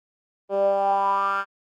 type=tone with band-pass filter sweep; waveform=10% pulse; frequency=197.2 Hz; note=G3; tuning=11 cents sharp; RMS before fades=-22 dBFS; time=0.49-1.45 s; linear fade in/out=50 ms; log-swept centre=490 to 1500 Hz; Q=6.1; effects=Opus 24 kbps